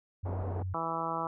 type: tone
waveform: sine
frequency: 93 Hz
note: F#2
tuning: 9 cents sharp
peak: -32 dBFS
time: 0.23-0.74 s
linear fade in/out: 10 ms
type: low-pass noise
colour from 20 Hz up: white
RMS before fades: -40 dBFS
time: 0.25-0.63 s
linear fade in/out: 10 ms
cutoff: 840 Hz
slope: 24 dB/octave
type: harmonic tone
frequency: 164.7 Hz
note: E3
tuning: 1 cent flat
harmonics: 1 / 2 / 3 / 4 / 5 / 6 / 7 / 8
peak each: -42 / -42 / -42 / -40 / -38 / -37 / -37 / -39 dBFS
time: 0.74-1.27 s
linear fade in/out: 2 ms
effects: none